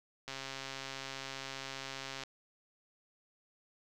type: click train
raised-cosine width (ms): 0.2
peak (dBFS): -24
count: 265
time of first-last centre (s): 0.28-2.236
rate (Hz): 135
effects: none